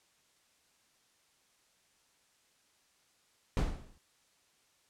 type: noise with exponential decay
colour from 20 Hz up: brown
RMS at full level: -25 dBFS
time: 3.57-3.98 s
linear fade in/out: 1 ms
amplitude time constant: 88 ms
effects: white hiss -70 dBFS RMS until 4.89 s + low-pass 9000 Hz 12 dB/octave